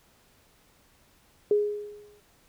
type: tone with exponential decay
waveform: sine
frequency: 415.3 Hz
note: G#4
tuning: in tune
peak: -17 dBFS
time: 1.51-2.2 s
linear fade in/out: 2 ms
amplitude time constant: 150 ms
effects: pink hiss -62 dBFS RMS until 2.48 s